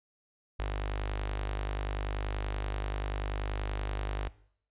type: tone with notch filter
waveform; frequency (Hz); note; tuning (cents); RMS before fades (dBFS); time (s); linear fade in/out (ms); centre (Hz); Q
sawtooth; 50.4; G1; +49; -33; 0.59-4.29; 10; 180; 0.52
effects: noise-tail reverb RT60 0.6 s tail -19 dB re dry + resampled to 8000 Hz